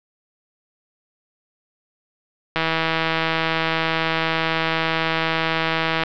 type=click train; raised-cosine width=0.3 ms; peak=-4 dBFS; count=564; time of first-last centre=2.56-6.035 s; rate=162 Hz; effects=low-pass 4000 Hz 12 dB/octave